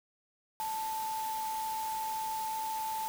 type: tone in noise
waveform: sine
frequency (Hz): 880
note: A5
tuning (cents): 0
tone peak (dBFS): -33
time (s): 0.6-3.08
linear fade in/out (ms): 0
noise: white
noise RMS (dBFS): -44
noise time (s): 0.6-3.08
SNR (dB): +8
effects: none